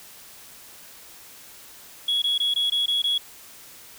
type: tone bursts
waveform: sine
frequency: 3347 Hz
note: G#7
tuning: 13 cents sharp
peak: -18 dBFS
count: 7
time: 2.08-3.18 s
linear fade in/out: 5 ms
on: 140 ms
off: 20 ms
effects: tanh soft clip ceiling -18 dBFS + white hiss -46 dBFS RMS until 3.98 s